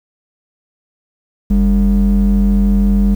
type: ring-modulated tone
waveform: triangle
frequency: 123.47 Hz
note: B2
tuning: in tune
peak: -3 dBFS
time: 1.5-3.15 s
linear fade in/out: 10 ms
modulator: 76.9 Hz
effects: tanh soft clip ceiling 0 dBFS + 7-bit